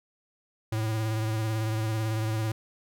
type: tone with vibrato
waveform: square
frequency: 110 Hz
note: A2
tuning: in tune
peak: -27 dBFS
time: 0.72-2.52 s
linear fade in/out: 5 ms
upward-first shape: sine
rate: 18 Hz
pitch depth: 33 cents each way
effects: none